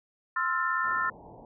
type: chord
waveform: sine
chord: F major seventh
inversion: second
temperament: equal with one note detuned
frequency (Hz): 1046.5 / 1318.5 / 1396.9 / 1785.6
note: C6 / E6 / F6 / A6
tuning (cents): 0 / 0 / 0 / +25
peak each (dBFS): -31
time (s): 0.36-1.1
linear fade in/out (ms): 5
type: low-pass noise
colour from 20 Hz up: white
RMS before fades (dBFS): -49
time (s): 0.84-1.45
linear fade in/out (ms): 2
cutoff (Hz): 950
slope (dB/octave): 96
effects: none